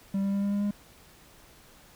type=tone with pitch steps; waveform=triangle; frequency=195.9 / 197.6 / 199.32 / 201.1 / 202.8 / 204.6 Hz; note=G3 / G3 / G3 / G3 / G#3 / G#3; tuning=-1 / +14 / +29 / +44 / -41 / -26 cents; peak=-23 dBFS; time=0.14-0.71 s; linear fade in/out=5 ms; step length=95 ms; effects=pink hiss -55 dBFS RMS until 1.95 s